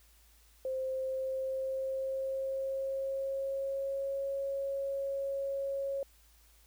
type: tone with pitch glide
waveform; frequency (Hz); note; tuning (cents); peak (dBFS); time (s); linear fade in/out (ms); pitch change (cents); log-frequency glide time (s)
sine; 523.3 to 550; C5 to C#5; 0 to -14; -32; 0.65-6.03; 2; +86; 0.81-4.29
effects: added 55 Hz sine -62 dBFS peak until 6.66 s + white hiss -65 dBFS RMS until 6.66 s